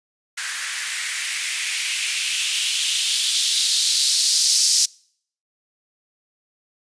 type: noise with band-pass filter sweep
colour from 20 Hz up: violet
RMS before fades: -21 dBFS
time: 0.37-4.86 s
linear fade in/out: 10 ms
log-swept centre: 1600 to 5200 Hz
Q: 2.9
effects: noise-tail reverb RT60 0.6 s tail -26 dB re dry + resampled to 22050 Hz